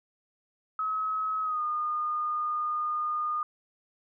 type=tone with pitch glide; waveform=sine; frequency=1280 to 1221.5 Hz; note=D#6 to D#6; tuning=+49 to -32 cents; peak=-27 dBFS; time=0.79-3.43 s; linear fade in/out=2 ms; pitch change=-81 cents; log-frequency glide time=1.42-1.62 s; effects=none